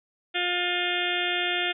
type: harmonic tone with a mistuned harmonic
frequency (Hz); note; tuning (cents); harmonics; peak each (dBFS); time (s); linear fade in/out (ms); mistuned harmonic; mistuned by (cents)
354.7; F4; +27; 1 / 2 / 4 / 5 / 6 / 7 / 8 / 9 / 10; -33 / -33 / -33 / -33 / -33 / -33 / -33 / -33 / -33; 0.34-1.73; 20; 10; -17
effects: none